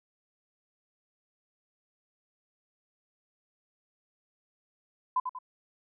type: tone with echo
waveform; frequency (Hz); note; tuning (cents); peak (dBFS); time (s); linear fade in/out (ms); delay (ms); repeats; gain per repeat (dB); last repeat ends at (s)
sine; 1010; B5; +39; -23; 5.16-5.2; 5; 94; 2; -7; 5.388
effects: none